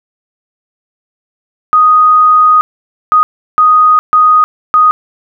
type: tone bursts at uneven times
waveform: sine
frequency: 1244.5 Hz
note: D#6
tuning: in tune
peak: -3 dBFS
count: 5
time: 1.73-2.61 / 3.12-3.23 / 3.58-3.99 / 4.13-4.44 / 4.74-4.91 s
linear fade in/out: 0 ms
effects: none